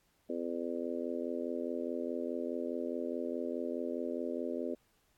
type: harmonic tone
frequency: 84.8 Hz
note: E2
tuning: 50 cents sharp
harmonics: 3 / 4 / 5 / 6 / 7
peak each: -39 / -40 / -41 / -42 / -42 dBFS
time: 0.29-4.75 s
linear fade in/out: 10 ms
effects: pink hiss -73 dBFS RMS until 5.17 s + AAC 64 kbps